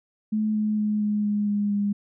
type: tone with pitch steps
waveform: sine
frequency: 215 / 213 / 211.1 / 209.1 / 207.2 / 205.3 / 203.4 Hz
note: A3 / G#3 / G#3 / G#3 / G#3 / G#3 / G#3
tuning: -40 / +44 / +29 / +12 / -4 / -20 / -36 cents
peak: -21 dBFS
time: 0.32-1.93 s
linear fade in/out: 10 ms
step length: 230 ms
effects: none